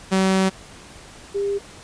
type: tone pair in turn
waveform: sawtooth / sine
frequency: 190.2 / 400.7 Hz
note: F#3 / G4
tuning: +48 / +38 cents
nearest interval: octave + minor second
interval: 1290 cents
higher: second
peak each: -12 / -20 dBFS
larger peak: first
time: 0.11-0.5 / 1.34-1.59 s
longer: first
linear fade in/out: 20 ms
effects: pink hiss -43 dBFS RMS until 1.83 s + resampled to 22050 Hz